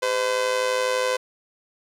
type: tone with amplitude modulation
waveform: sawtooth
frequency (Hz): 509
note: C5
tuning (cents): -48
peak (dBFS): -14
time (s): 0.02-1.17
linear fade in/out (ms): 10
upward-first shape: sine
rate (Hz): 112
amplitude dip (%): 65
effects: low-pass 9000 Hz 12 dB/octave + 9-bit